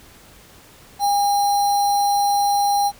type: tone with sample-and-hold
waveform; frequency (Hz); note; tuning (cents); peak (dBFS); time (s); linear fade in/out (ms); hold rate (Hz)
sine; 810; G#5; -43; -15; 0.99-2.92; 50; 4900
effects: pink hiss -47 dBFS RMS until 2.99 s